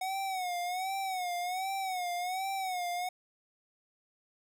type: tone with vibrato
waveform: square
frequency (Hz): 740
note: F#5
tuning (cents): 0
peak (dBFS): -33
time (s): 0.01-3.09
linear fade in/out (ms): 5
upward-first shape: sine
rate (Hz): 1.3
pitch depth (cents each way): 92
effects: none